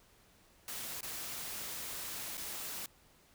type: noise with dropouts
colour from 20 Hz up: white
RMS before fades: -42 dBFS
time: 0.68-2.86 s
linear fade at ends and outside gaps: 1 ms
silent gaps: 1.008-1.03 / 2.371-2.377 s
effects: pink hiss -65 dBFS RMS until 3.34 s